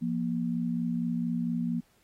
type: tone pair together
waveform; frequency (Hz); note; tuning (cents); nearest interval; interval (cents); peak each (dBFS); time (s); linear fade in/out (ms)
sine; 172.97 / 237.3; F3 / A#3; -16 / +31; perfect fourth; 547; -31 / -29; 0.01-1.81; 20
effects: pink hiss -67 dBFS RMS until 2.03 s + AAC 48 kbps